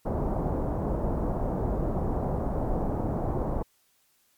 pink low-pass noise, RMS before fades -28 dBFS, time 0.05-3.63 s, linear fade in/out 10 ms, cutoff 860 Hz, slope 24 dB/octave, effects white hiss -67 dBFS RMS until 4.37 s + MP3 96 kbps

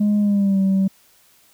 sine tone with pitch glide, 207.7 to 192.67 Hz, G#3 to G3, 0 to -30 cents, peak -12 dBFS, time 0-0.88 s, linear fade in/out 10 ms, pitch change -130 cents, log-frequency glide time 0.19-0.6 s, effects tanh soft clip ceiling -13 dBFS + white hiss -55 dBFS RMS until 1.53 s

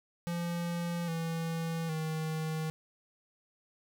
square tone with pitch steps, 171.7 / 164.71 / 158 Hz, F3 / E3 / D#3, -29 / -1 / +27 cents, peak -33 dBFS, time 0.27-2.7 s, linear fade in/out 0 ms, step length 810 ms, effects none

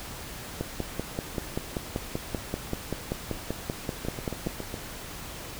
two click trains, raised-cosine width 2 ms, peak -15 / -20 dBFS, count 21 / 6, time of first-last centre 0.61-4.471 / 4.05-4.742 s, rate 5.18 / 7.23 Hz, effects pink hiss -40 dBFS RMS until 5.59 s

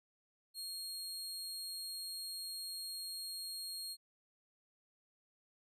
sawtooth tone, 4259 Hz, C8, 30 cents sharp, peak -39 dBFS, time 0.54-3.97 s, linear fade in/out 50 ms, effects resampled to 32000 Hz

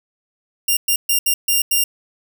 5% pulse tone bursts at uneven times, 2794 Hz, F7, in tune, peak -5 dBFS, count 6, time 0.68-0.77 / 0.88-0.96 / 1.09-1.19 / 1.26-1.34 / 1.48-1.62 / 1.71-1.84 s, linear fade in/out 5 ms, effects none

